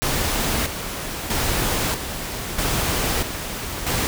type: noise with tremolo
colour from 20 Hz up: pink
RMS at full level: -22 dBFS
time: 0.02-4.07 s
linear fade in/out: 0 ms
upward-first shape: square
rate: 0.78 Hz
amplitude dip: 55%
effects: none